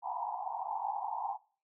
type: band-pass noise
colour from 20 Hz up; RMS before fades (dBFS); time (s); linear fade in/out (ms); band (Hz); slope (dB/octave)
pink; -37; 0.02-1.38; 50; 750 to 970; 96
effects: noise-tail reverb RT60 0.4 s tail -21 dB re dry